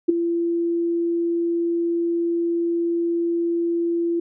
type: tone with ADSR envelope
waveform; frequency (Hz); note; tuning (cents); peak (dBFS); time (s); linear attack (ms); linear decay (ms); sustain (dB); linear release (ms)
sine; 339.6; F4; -48; -9; 0.08-4.2; 14; 10; -10; 6
effects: none